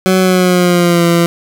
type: tone with pitch glide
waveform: 20% pulse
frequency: 186.9 to 170.4 Hz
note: F#3 to F3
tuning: +18 to -42 cents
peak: -3 dBFS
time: 0.06-1.26 s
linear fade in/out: 0 ms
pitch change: -160 cents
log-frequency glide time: 0.19-1.04 s
effects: none